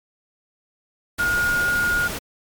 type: tone in noise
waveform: sine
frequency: 1430 Hz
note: F6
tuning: 41 cents sharp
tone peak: -18 dBFS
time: 1.19-2.08 s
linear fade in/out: 10 ms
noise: pink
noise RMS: -29 dBFS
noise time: 1.18-2.19 s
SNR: +8 dB
effects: MP3 96 kbps